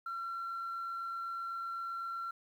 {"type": "tone with amplitude modulation", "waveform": "sine", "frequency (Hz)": 1361, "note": "F6", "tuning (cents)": -45, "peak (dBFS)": -34, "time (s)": [0.06, 2.31], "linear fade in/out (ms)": 5, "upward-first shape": "sine", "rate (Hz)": 87.9, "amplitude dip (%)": 25, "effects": ["tanh soft clip ceiling -34 dBFS", "11-bit"]}